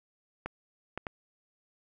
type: clicks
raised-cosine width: 0.5 ms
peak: -20 dBFS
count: 3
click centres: 0.46 / 0.976 / 1.068 s
effects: none